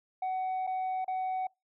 sine tone with dropouts, 749 Hz, F#5, 21 cents sharp, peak -27 dBFS, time 0.22-1.47 s, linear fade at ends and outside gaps 5 ms, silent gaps 0.668-0.673 / 1.046-1.079 s, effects noise-tail reverb RT60 0.2 s tail -26 dB re dry + tanh soft clip ceiling -29 dBFS

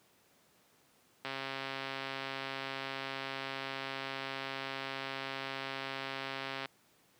click train, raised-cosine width 0.3 ms, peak -22 dBFS, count 731, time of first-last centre 1.25-6.657 s, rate 135 Hz, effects pink hiss -67 dBFS RMS until 7.19 s + high-pass 150 Hz 12 dB/octave

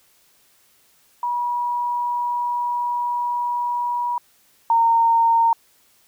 sine tone pair in turn, 966 / 919.6 Hz, B5 / A#5, -39 / -24 cents, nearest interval minor second, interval 85 cents, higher first, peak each -20 / -13 dBFS, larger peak second, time 1.23-4.18 / 4.7-5.53 s, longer first, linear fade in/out 2 ms, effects white hiss -58 dBFS RMS until 6.07 s

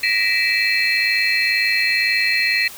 sine tone cluster, 1890 / 1992 / 2337 / 2619 / 4209 Hz, A#6 / B6 / D7 / E7 / C8, +23 / +14 / -9 / -12 / +9 cents, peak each -22 dBFS, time 0.03-2.68 s, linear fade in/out 5 ms, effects white hiss -37 dBFS RMS until 2.77 s

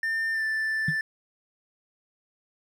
triangle tone with pitch glide, 1800 to 1764 Hz, A6 to A6, +39 to +4 cents, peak -23 dBFS, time 0.03-1.01 s, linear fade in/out 2 ms, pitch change -35 cents, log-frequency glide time 0.32-0.44 s
sine tone with exponential decay, 154.9 Hz, D#3, 7 cents flat, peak -19 dBFS, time 0.88-0.96 s, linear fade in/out 5 ms, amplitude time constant 17 ms
effects tanh soft clip ceiling -13 dBFS

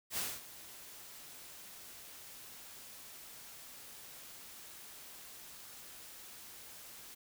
white noise with ADSR envelope, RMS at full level -36 dBFS, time 0.1-7.15 s, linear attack 74 ms, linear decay 230 ms, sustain -16 dB, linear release 10 ms, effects none

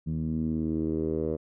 10% pulse tone with low-pass filter sweep, 79.1 Hz, D#2, 29 cents sharp, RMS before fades -29 dBFS, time 0.06-1.37 s, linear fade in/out 20 ms, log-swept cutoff 180 to 510 Hz, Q 3.2, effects none

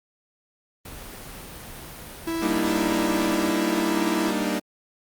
pink noise, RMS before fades -39 dBFS, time 0.85-3.51 s, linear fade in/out 5 ms
45% pulse tone with pitch glide, 329.6 to 331.7 Hz, E4 to E4, 0 to +11 cents, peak -25 dBFS, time 2.27-4.31 s, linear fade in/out 5 ms, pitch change +11 cents, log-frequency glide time 2.47-2.77 s
sawtooth chord, Eb major seventh, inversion first, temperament equal, 196 / 233.1 / 293.7 / 311.1 Hz, G3 / Bb3 / D4 / Eb4, 0 / 0 / 0 / 0 cents, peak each -25 dBFS, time 2.41-4.6 s, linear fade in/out 20 ms
effects Opus 32 kbps

